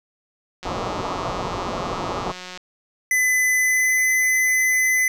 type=click train; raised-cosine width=0.2 ms; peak=-18 dBFS; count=355; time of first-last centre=0.63-2.575 s; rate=182 Hz
type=low-pass noise; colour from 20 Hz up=white; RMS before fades=-27 dBFS; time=0.65-2.32 s; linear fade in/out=5 ms; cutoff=1300 Hz; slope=96 dB/octave
type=tone with pitch glide; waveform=square; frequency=2012 to 2024 Hz; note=B6 to B6; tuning=+32 to +42 cents; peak=-17 dBFS; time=3.11-5.08 s; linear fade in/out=2 ms; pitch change=+10 cents; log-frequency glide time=3.58-3.99 s
effects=none